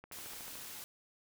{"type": "click train", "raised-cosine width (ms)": 0.5, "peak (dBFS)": -35, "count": 8, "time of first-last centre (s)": [0.04, 0.555], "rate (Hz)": 13.6}
{"type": "noise", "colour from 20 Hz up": "white", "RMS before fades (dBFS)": -47, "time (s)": [0.12, 0.84], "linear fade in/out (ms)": 0}
{"effects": []}